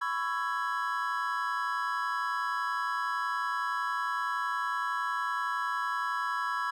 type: chord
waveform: triangle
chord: C# minor seventh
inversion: third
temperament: just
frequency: 997.9 / 1108.7 / 1330.5 / 1663.1 Hz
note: B5 / C#6 / E6 / G#6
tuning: +18 / 0 / +16 / +2 cents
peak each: -33 dBFS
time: 0.01-6.71 s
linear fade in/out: 10 ms
effects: none